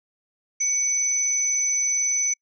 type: tone pair together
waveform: sine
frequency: 2250 / 6007 Hz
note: C#7 / F#8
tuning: +25 / +25 cents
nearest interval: octave + perfect fourth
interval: 1700 cents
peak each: -31 / -20 dBFS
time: 0.6-2.34 s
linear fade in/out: 10 ms
effects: noise-tail reverb RT60 0.1 s tail -26 dB re dry